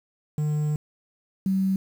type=tone pair in turn; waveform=triangle / sine; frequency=150.5 / 191.27 Hz; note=D3 / G3; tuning=+43 / -42 cents; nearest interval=major third; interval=415 cents; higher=second; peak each=-20 dBFS; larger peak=neither; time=0.38-0.76 / 1.46-1.76 s; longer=first; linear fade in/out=2 ms; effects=8-bit